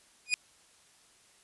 sawtooth tone with exponential growth, 2466 Hz, D#7, 16 cents flat, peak -17 dBFS, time 0.26-0.34 s, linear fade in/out 0 ms, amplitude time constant 17 ms, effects white hiss -62 dBFS RMS until 1.43 s + resampled to 24000 Hz

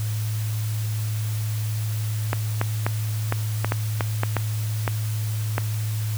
clicks, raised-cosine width 0.5 ms, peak -7 dBFS, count 11, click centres 2.331 / 2.614 / 2.865 / 3.324 / 3.646 / 3.721 / 4.008 / 4.234 / 4.367 / 4.878 / 5.581 s, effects added 108 Hz sine -23 dBFS peak until 6.17 s + white hiss -38 dBFS RMS until 6.17 s

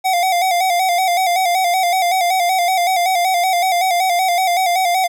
square tone with vibrato, 726 Hz, F#5, 33 cents flat, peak -14 dBFS, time 0.04-5.08 s, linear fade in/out 20 ms, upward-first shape square, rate 5.3 Hz, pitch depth 67 cents each way, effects none

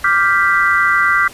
sine chord, G dominant seventh, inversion second, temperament equal, 1174.7 / 1396.9 / 1568 / 1975.5 Hz, D6 / F6 / G6 / B6, 0 / 0 / 0 / 0 cents, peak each -16 dBFS, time 0.04-1.28 s, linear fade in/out 5 ms, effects pink hiss -37 dBFS RMS until 1.33 s + resampled to 32000 Hz

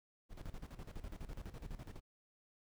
brown noise with tremolo, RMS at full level -45 dBFS, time 0.29-2.01 s, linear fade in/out 50 ms, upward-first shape square, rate 12 Hz, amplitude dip 75%, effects none

